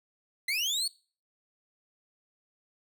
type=linear sweep; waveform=30% pulse; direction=up; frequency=2000 to 4500 Hz; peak=-25 dBFS; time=0.48-0.88 s; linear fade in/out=5 ms; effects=noise-tail reverb RT60 0.4 s tail -23 dB re dry